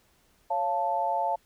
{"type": "chord", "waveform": "sine", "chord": "Db augmented", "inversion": "none", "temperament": "equal with one note detuned", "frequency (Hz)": [554.4, 692.4, 880], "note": ["Db5", "F5", "A5"], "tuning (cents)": [0, -15, 0], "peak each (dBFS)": [-33, -29, -27], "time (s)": [0.5, 1.36], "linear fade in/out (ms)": 10, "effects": ["pink hiss -65 dBFS RMS until 1.45 s"]}